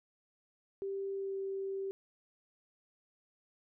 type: tone with pitch glide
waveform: sine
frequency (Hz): 392 to 388.8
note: G4 to G4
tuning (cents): 0 to -14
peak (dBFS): -35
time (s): 0.82-1.91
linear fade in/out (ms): 0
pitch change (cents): -14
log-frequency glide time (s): 1.14-1.36
effects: none